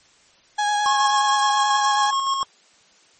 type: tone with vibrato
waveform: 35% pulse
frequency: 830.6 Hz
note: G#5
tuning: in tune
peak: -17 dBFS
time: 0.58-2.11 s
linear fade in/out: 10 ms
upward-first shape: sine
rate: 9.4 Hz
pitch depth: 16 cents each way
type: tone with tremolo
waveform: square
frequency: 1086 Hz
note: C#6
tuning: 36 cents flat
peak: -19 dBFS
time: 0.86-2.43 s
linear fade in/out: 0 ms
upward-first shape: square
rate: 7.1 Hz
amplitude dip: 35%
effects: white hiss -55 dBFS RMS until 3.19 s + MP3 32 kbps